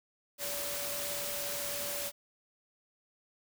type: tone in noise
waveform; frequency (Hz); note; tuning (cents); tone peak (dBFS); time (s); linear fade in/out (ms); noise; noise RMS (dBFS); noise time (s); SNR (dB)
sine; 575; D5; -37; -42; 0.38-2.12; 50; white; -37; 0.38-2.12; -8
effects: none